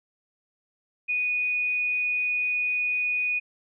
sine tone, 2474 Hz, D#7, 10 cents flat, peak -23 dBFS, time 1.08-3.4 s, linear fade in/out 20 ms, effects none

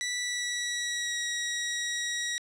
15% pulse tone with pitch glide, 1965 to 1908 Hz, B6 to A#6, -9 to +40 cents, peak -23 dBFS, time 0.01-2.38 s, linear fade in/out 0 ms, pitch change -51 cents, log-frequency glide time 0.2-1.18 s, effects low-pass 9000 Hz 12 dB/octave

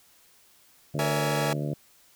harmonic tone, 73.42 Hz, D2, in tune, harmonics 2 / 3 / 4 / 5 / 6 / 7 / 8 / 9, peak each -29 / -37 / -36 / -39 / -43 / -41 / -40 / -44 dBFS, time 0.94-1.74 s, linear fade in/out 5 ms
sawtooth chord, A# half-diminished seventh, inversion none, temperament equal with one note detuned, 466.2 / 568 / 659.3 / 830.6 Hz, A#4 / C#5 / E5 / G#5, 0 / +42 / 0 / 0 cents, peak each -28 dBFS, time 0.99-1.53 s, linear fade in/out 0 ms
effects white hiss -59 dBFS RMS until 2.15 s

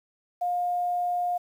sine tone with quantisation, 710 Hz, F5, 28 cents sharp, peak -24 dBFS, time 0.41-1.38 s, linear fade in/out 10 ms, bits 9, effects none

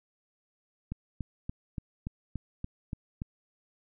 click train, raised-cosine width 5 ms, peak -22 dBFS, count 9, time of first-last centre 0.92-3.219 s, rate 3.48 Hz, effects none

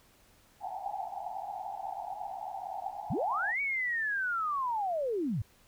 pink band-pass noise, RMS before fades -39 dBFS, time 0.6-3.55 s, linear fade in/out 50 ms, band 720 to 850 Hz, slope 96 dB/octave
sine linear two-way sweep, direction up then down, 87.31 to 2271 to 87.31 Hz, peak -29 dBFS, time 3.1-5.42 s, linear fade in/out 5 ms, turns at 3.61 s
effects pink hiss -63 dBFS RMS until 5.67 s

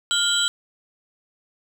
sine tone cluster, 1410 / 3070 / 3250 / 3930 / 7880 Hz, F6 / G7 / G#7 / B7 / B8, +16 / -37 / -38 / -9 / -5 cents, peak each -25 dBFS, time 0.11-0.48 s, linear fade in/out 0 ms, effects 7-bit

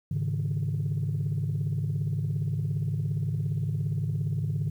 sine chord, Ab suspended fourth, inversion none, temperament just, 103.83 / 138.43 / 155.74 Hz, Ab2 / Db3 / Eb3, 0 / -2 / +2 cents, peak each -29 dBFS, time 0.11-4.7 s, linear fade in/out 5 ms, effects tanh soft clip ceiling -21 dBFS + 10-bit

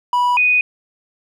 triangle / sine tone pair in turn, 980 / 2485 Hz, B5 / D#7, -14 / -3 cents, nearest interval octave + major third, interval 1611 cents, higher second, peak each -11 dBFS, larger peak neither, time 0.13-0.37 / 0.37-0.61 s, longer neither, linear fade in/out 2 ms, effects none

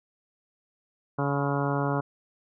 harmonic tone with a mistuned harmonic, 141.3 Hz, C#3, 34 cents sharp, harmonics 1 / 2 / 3 / 4 / 5 / 6 / 7 / 8 / 9 / 10, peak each -28 / -31 / -33 / -34 / -35 / -36 / -36 / -37 / -38 / -38 dBFS, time 1.18-2.01 s, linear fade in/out 10 ms, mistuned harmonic 8, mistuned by -52 cents, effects none

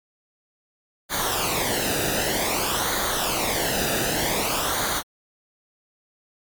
pink noise with flanger, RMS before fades -24 dBFS, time 1.09-5.03 s, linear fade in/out 50 ms, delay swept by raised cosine 0.37 to 0.93 ms, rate 0.53 Hz, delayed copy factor -0.7, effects MP3 96 kbps

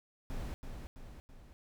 brown noise with echo, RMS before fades -39 dBFS, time 0.3-0.54 s, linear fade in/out 0 ms, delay 330 ms, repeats 3, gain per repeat -5 dB, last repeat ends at 1.53 s, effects none

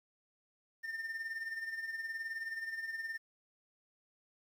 triangle tone with tremolo, 1807 Hz, A6, 46 cents sharp, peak -34 dBFS, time 0.83-3.18 s, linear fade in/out 20 ms, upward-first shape sine, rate 19 Hz, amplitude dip 60%, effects 11-bit

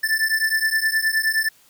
square beating tone pair, 1759 / 1768.6 Hz, A6 / A6, -1 / +8 cents, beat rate 9.6 Hz, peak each -22 dBFS, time 0.03-1.49 s, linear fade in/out 10 ms, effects white hiss -55 dBFS RMS until 1.69 s

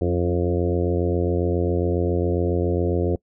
harmonic tone with a mistuned harmonic, 87.31 Hz, F2, in tune, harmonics 1 / 2 / 3 / 4 / 5 / 6 / 7 / 8, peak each -23 / -28 / -29 / -25 / -26 / -29 / -36 / -37 dBFS, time 0.01-3.16 s, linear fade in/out 5 ms, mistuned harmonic 3, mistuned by +33 cents, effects noise-tail reverb RT60 0.1 s tail -23 dB re dry

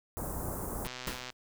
pink band-stop noise, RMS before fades -37 dBFS, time 0.17-0.87 s, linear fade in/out 0 ms, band 1200 to 8400 Hz, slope 24 dB/octave
click train, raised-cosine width 0.2 ms, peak -23 dBFS, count 58, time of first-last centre 0.85-1.302 s, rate 126 Hz
pink noise with exponential decay, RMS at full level -33 dBFS, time 1.07-1.33 s, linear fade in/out 2 ms, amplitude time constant 56 ms
effects none

